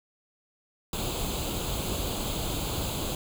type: noise with comb filter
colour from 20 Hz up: pink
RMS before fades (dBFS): -31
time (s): 0.93-3.15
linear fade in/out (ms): 2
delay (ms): 0.27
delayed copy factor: +0.75
effects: none